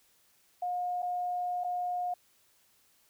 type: tone with dropouts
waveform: sine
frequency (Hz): 716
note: F5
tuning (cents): +43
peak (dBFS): -30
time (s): 0.62-2.14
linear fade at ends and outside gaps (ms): 5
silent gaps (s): 1.022-1.027 / 1.638-1.644
effects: white hiss -67 dBFS RMS until 3.09 s